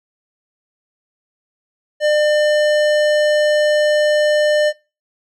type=tone with tanh clipping; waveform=sine; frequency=600 Hz; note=D5; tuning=37 cents sharp; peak=-14 dBFS; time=2-4.73 s; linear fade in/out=50 ms; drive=18 dB; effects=noise-tail reverb RT60 0.3 s tail -21 dB re dry